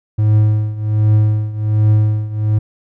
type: tone with tremolo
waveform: triangle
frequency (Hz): 106.9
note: A2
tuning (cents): -49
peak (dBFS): -5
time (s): 0.18-2.59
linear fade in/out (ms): 10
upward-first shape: triangle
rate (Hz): 1.3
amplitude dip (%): 85
effects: none